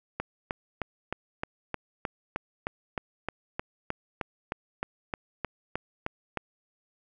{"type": "click train", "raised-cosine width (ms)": 0.5, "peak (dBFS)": -15, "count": 21, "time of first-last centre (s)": [0.2, 6.373], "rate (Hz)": 3.24, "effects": []}